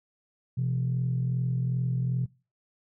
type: tone pair together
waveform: sine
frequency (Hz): 126.8 / 169.37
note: B2 / E3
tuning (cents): +46 / +47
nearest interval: perfect fourth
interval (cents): 501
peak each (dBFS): -25 / -32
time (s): 0.57-2.26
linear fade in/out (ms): 10
effects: noise-tail reverb RT60 0.3 s tail -20 dB re dry + tanh soft clip ceiling -19 dBFS